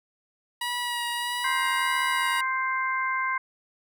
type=tone with vibrato; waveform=15% pulse; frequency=963 Hz; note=B5; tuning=44 cents flat; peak=-21 dBFS; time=0.61-2.41 s; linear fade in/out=5 ms; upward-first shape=sine; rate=1.6 Hz; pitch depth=17 cents each way
type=harmonic tone; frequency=523.3 Hz; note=C5; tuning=in tune; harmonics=2 / 3 / 4; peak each=-27 / -30 / -30 dBFS; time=1.44-3.38 s; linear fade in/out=5 ms
effects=none